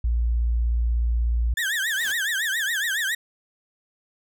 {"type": "tone", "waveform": "sine", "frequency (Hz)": 58.27, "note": "A#1", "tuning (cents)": 0, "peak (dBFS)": -19, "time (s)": [0.04, 1.54], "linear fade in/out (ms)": 5}
{"type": "tone with vibrato", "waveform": "35% pulse", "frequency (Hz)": 1713, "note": "A6", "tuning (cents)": -47, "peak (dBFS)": -21, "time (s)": [1.57, 3.15], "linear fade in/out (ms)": 5, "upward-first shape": "triangle", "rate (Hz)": 7.2, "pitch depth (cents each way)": 220}
{"type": "noise with exponential growth", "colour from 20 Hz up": "white", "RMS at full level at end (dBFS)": -34, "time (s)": [1.66, 2.12], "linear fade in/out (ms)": 2, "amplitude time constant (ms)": 100}
{"effects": []}